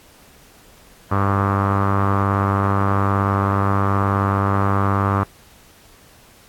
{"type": "tone with low-pass filter", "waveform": "sawtooth", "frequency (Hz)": 98.9, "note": "G2", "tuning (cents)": 16, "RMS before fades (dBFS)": -18, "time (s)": [1.11, 5.24], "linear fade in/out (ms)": 10, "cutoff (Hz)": 1200, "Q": 5.5, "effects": ["pink hiss -49 dBFS RMS until 6.48 s", "AAC 64 kbps"]}